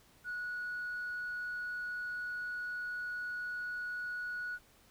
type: tone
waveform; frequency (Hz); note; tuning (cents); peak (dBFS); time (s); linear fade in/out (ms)
sine; 1463; F#6; -20; -35; 0.24-4.59; 50
effects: tanh soft clip ceiling -34 dBFS + pink hiss -64 dBFS RMS until 4.9 s